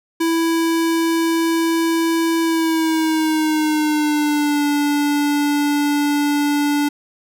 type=tone with pitch glide; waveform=square; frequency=330.1 to 290.7 Hz; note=E4 to D4; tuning=+2 to -18 cents; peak=-16 dBFS; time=0.2-6.89 s; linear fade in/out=10 ms; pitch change=-220 cents; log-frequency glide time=2.41-4.65 s; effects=none